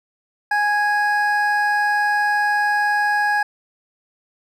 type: tone pair together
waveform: triangle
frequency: 830.6 / 1656.5 Hz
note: G#5 / G#6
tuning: 0 / -5 cents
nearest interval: octave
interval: 1195 cents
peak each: -17 dBFS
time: 0.51-3.43 s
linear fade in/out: 5 ms
effects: none